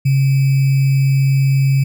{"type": "tone with sample-and-hold", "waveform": "sine", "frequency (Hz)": 135.8, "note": "C#3", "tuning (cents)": -35, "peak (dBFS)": -10, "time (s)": [0.05, 1.84], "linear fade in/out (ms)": 10, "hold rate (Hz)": 2450, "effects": []}